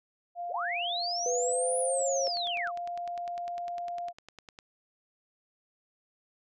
sine tone, 698.5 Hz, F5, in tune, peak -33 dBFS, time 0.35-4.13 s, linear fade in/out 50 ms
sine linear two-way sweep, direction up then down, 381.6 to 9956 to 998 Hz, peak -31 dBFS, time 0.49-2.72 s, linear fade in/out 50 ms, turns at 1.79 s
sine tone with pitch glide, 493.9 to 541.7 Hz, B4 to C#5, 0 to -40 cents, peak -28 dBFS, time 1.26-2.28 s, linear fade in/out 2 ms, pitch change +160 cents, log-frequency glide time 1.4-2.07 s
click train, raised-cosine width 0.2 ms, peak -29 dBFS, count 24, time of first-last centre 2.27-4.589 s, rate 9.92 Hz
effects none

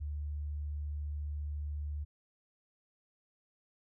sine tone, 73.8 Hz, D2, 9 cents sharp, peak -35 dBFS, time 0-2.05 s, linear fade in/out 20 ms, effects none

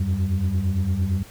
sine tone cluster, 85.4 / 94.2 / 193.5 Hz, F2 / F#2 / G3, -38 / +32 / -22 cents, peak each -23 / -21 / -25 dBFS, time 0-1.23 s, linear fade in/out 5 ms, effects tanh soft clip ceiling -15 dBFS + pink hiss -46 dBFS RMS until 1.3 s

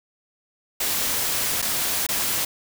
white noise with dropouts, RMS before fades -24 dBFS, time 0.8-2.45 s, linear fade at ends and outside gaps 5 ms, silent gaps 1.618-1.624 / 2.067-2.088 s, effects none

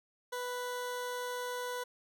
20% pulse tone, 493.9 Hz, B4, in tune, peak -31 dBFS, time 0.32-1.84 s, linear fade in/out 10 ms, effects none

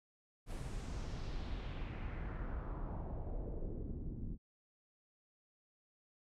brown noise with low-pass filter sweep, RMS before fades -42 dBFS, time 0.46-4.38 s, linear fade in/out 50 ms, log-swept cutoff 11000 to 220 Hz, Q 1.9, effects none

